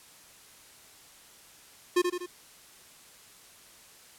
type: tone with echo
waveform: square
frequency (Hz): 356.3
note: F4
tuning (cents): +35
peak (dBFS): -21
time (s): 1.96-2.02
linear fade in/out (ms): 10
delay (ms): 81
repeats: 3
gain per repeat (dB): -5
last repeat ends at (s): 2.263
effects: white hiss -54 dBFS RMS until 4.18 s + low-pass 12000 Hz 12 dB/octave